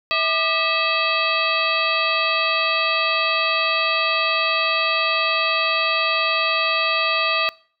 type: harmonic tone with a mistuned harmonic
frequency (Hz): 650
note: E5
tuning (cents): -24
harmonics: 1 / 2 / 3 / 4 / 5 / 6 / 7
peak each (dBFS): -27 / -23 / -28 / -22 / -28 / -28 / -28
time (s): 0.11-7.49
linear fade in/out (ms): 0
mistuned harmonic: 2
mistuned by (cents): -140
effects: noise-tail reverb RT60 0.5 s tail -24 dB re dry